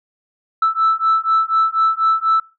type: beating tone pair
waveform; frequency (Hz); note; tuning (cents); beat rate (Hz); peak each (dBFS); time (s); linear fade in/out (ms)
sine; 1316 / 1320.1; E6 / E6; -3 / +2; 4.1; -15; 0.62-2.4; 5
effects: noise-tail reverb RT60 0.3 s tail -23 dB re dry + tanh soft clip ceiling -8 dBFS